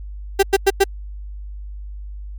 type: tone bursts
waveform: 35% pulse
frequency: 392 Hz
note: G4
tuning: in tune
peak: -8 dBFS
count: 4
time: 0.39-0.841 s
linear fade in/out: 10 ms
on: 40 ms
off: 97 ms
effects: added 50 Hz sine -29 dBFS peak until 2.38 s + MP3 96 kbps